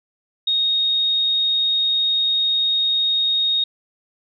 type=tone; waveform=sine; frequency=3729 Hz; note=A#7; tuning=in tune; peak=-16 dBFS; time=0.47-3.64 s; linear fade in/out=5 ms; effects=none